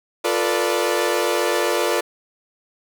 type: chord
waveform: sawtooth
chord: B half-diminished seventh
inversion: second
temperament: equal with one note detuned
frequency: 349.2 / 440 / 487.6 / 587.3 Hz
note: F4 / A4 / B4 / D5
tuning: 0 / 0 / -22 / 0 cents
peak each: -20 dBFS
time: 0.24-2.01 s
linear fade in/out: 10 ms
effects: none